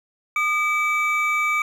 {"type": "tone pair together", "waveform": "triangle", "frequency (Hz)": [1220.8, 2300], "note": ["D#6", "D7"], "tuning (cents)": [-33, -37], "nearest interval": "major seventh", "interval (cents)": 1096, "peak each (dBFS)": [-21, -19], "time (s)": [0.36, 1.62], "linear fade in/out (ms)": 2, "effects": []}